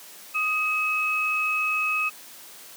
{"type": "tone pair together", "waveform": "sine", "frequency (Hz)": [1244.5, 2566], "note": ["D#6", "E7"], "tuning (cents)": [0, -47], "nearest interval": "octave + minor second", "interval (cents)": 1253, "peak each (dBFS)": [-28, -23], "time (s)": [0.34, 2.1], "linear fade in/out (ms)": 20, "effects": ["white hiss -45 dBFS RMS until 2.76 s", "high-pass 200 Hz 12 dB/octave"]}